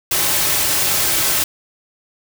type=noise with comb filter; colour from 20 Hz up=white; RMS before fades=-17 dBFS; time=0.11-1.44 s; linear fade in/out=5 ms; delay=4.2 ms; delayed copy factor=-0.5; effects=none